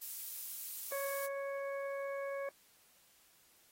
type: noise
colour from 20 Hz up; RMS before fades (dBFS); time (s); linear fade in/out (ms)
violet; -42; 0.01-1.27; 10
type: harmonic tone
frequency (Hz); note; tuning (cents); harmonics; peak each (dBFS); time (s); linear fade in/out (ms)
554.4; C#5; 0; 1 / 2 / 3 / 4; -38 / -47 / -49 / -51; 0.92-2.49; 2
effects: white hiss -67 dBFS RMS until 3.71 s + AAC 48 kbps